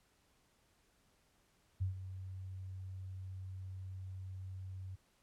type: tone with ADSR envelope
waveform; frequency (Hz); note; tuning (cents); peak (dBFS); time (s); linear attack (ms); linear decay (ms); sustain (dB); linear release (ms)
sine; 94; F#2; +28; -31; 1.8-4.96; 20; 120; -12; 14
effects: pink hiss -73 dBFS RMS until 5.22 s + low-pass 12000 Hz 12 dB/octave